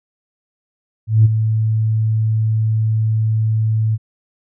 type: tone with ADSR envelope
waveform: sine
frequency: 110 Hz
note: A2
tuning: in tune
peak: -4 dBFS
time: 1.07-3.98 s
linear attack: 180 ms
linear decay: 23 ms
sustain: -9 dB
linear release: 40 ms
effects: tanh soft clip ceiling -1 dBFS